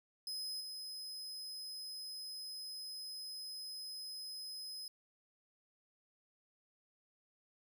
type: tone with level steps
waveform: 40% pulse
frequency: 5070 Hz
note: D#8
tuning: 32 cents sharp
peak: -39 / -43 dBFS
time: 0.27-4.88 s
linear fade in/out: 2 ms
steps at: 0.6 s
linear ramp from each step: 10 ms
effects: none